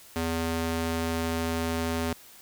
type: tone with high-pass filter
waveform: square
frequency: 82.41 Hz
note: E2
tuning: in tune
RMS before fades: -29 dBFS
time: 0.16-2.13 s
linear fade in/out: 0 ms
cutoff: 170 Hz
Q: 0.77
effects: white hiss -51 dBFS RMS until 2.41 s